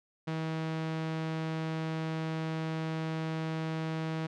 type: tone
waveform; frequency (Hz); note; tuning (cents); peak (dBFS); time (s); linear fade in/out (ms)
sawtooth; 160; D#3; +49; -28; 0.27-4.27; 10
effects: low-pass 4000 Hz 12 dB/octave